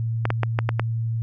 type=clicks; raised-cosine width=0.5 ms; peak=-7 dBFS; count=6; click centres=0.254 / 0.304 / 0.433 / 0.589 / 0.691 / 0.796 s; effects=added 114 Hz sine -22 dBFS peak until 1.22 s